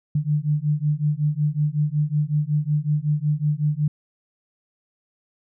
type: beating tone pair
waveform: sine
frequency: 146.83 / 152.23 Hz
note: D3 / D#3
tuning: 0 / -38 cents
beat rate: 5.4 Hz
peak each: -22 dBFS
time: 0.15-3.88 s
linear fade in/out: 5 ms
effects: none